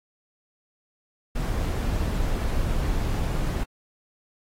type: noise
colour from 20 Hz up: brown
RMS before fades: -25 dBFS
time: 1.35-3.64 s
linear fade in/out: 10 ms
effects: AAC 48 kbps